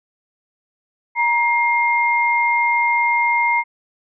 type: tone pair together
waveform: sine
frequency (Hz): 944 / 2119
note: A#5 / C7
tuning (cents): +22 / +21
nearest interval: octave + major second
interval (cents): 1399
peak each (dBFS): -17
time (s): 1.15-3.64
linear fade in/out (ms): 50
effects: none

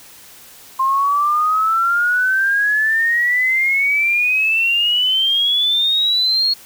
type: exponential sweep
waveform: sine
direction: up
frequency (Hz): 1052 to 4334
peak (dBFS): -13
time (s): 0.79-6.54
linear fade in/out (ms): 10
effects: white hiss -42 dBFS RMS until 6.65 s

